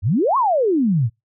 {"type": "exponential two-way sweep", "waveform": "sine", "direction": "up then down", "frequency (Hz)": [82.41, 1132, 102.4], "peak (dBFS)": -14, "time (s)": [0.02, 1.1], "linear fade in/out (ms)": 50, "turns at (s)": 0.37, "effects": ["noise-tail reverb RT60 0.2 s tail -26 dB re dry"]}